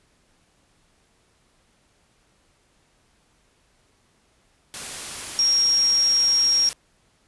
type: tone in noise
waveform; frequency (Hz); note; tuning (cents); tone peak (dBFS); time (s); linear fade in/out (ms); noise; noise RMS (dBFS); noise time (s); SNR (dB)
sine; 5588; F8; 0; -16; 5.39-6.69; 0; white; -33; 4.74-6.73; +14
effects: pink hiss -63 dBFS RMS until 7.27 s + resampled to 24000 Hz

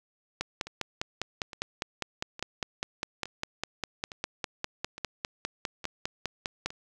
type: two click trains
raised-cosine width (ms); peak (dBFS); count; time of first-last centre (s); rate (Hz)
0.2; -13 / -24; 32 / 8; 0.41-6.66 / 0.67-6.704; 4.96 / 1.16
effects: none

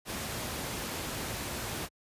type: noise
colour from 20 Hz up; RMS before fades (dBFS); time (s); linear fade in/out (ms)
pink; -36; 0.05-1.89; 50
effects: high-pass 60 Hz 12 dB/octave + resampled to 32000 Hz

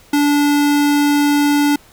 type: tone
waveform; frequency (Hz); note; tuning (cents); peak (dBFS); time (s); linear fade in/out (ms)
square; 290.1; D4; -21; -12; 0.13-1.76; 5
effects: pink hiss -47 dBFS RMS until 1.92 s

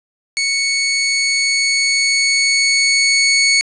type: tone with level ramp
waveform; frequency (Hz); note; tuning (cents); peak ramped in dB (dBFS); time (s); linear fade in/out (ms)
20% pulse; 2217; C#7; 0; -10 to -5; 0.37-3.61; 0
effects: resampled to 24000 Hz + 7-bit

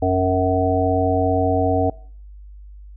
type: harmonic tone with a mistuned harmonic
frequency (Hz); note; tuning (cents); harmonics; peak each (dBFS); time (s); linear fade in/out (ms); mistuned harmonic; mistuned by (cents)
92.5; F#2; 0; 1 / 3 / 5 / 7 / 8; -22 / -22 / -22 / -22 / -22; 0.02-1.9; 5; 8; +18
effects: noise-tail reverb RT60 0.5 s tail -22 dB re dry + added 50 Hz sine -37 dBFS peak until 2.96 s

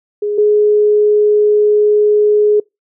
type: tone pair in turn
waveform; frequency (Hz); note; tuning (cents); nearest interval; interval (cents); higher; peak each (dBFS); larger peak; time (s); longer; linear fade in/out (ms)
sine; 415.3 / 419.4; G#4 / G#4; 0 / +17; unison; 17; second; -14 / -7; second; 0.22-0.38 / 0.38-2.6; second; 5
effects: noise-tail reverb RT60 0.2 s tail -26 dB re dry

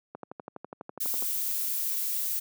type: click train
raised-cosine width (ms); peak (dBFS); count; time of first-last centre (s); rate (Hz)
1; -24; 14; 0.15-1.224; 12.1
type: noise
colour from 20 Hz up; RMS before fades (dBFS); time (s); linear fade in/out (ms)
violet; -30; 1-2.4; 10
effects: high-pass 200 Hz 12 dB/octave

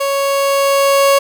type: tone with level ramp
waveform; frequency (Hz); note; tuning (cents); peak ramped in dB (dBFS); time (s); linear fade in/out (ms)
30% pulse; 554.4; C#5; 0; -12 to -5; 0-1.19; 10
effects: none

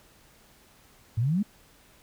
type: exponential sweep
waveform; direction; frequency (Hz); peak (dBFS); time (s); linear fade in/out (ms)
sine; up; 104.4 to 220; -22; 1.17-1.43; 10
effects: pink hiss -58 dBFS RMS until 2.02 s

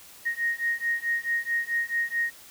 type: beating tone pair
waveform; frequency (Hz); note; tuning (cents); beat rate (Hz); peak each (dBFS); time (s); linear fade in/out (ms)
sine; 1864.7 / 1869.3; A#6 / A#6; 0 / +4; 4.6; -28; 0.25-2.31; 20
effects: white hiss -49 dBFS RMS until 2.5 s

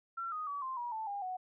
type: tone with pitch steps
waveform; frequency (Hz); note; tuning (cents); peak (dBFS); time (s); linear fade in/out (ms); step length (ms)
sine; 1357 / 1244.4 / 1141.1 / 1046.4 / 959.5 / 879.9 / 806.9 / 739.9; E6 / D#6 / C#6 / C6 / A#5 / A5 / G5 / F#5; +50 / 0 / +50 / 0 / +50 / 0 / +50 / 0; -36; 0.17-1.37; 10; 150
effects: none

